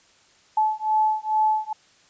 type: beating tone pair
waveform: sine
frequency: 863 / 865.3 Hz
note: A5 / A5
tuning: -34 / -29 cents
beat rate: 2.3 Hz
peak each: -22 dBFS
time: 0.57-1.73 s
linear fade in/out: 5 ms
effects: white hiss -57 dBFS RMS until 2.09 s + resampled to 16000 Hz